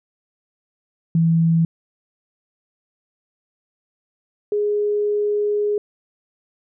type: tone pair in turn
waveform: sine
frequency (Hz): 164.81 / 415.3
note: E3 / G#4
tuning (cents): 0 / 0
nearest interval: octave + major third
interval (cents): 1600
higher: second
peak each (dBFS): -13 / -17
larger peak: first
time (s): 1.15-1.65 / 4.52-5.78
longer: second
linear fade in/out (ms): 2
effects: none